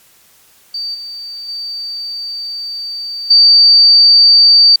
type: tone with level steps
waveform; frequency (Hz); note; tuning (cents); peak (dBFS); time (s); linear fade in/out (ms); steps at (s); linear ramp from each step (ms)
sine; 4619; D8; -30; -18 / -24 / -20 / -3; 0.74-4.76; 5; 0.94 / 1.48 / 3.3; 10
effects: white hiss -48 dBFS RMS until 4.8 s + MP3 96 kbps